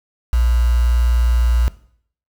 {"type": "tone with quantisation", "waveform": "sine", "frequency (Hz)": 59.5, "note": "A#1", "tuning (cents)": 36, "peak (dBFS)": -12, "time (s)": [0.33, 1.68], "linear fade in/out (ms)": 0, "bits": 5, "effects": ["noise-tail reverb RT60 0.6 s tail -18 dB re dry"]}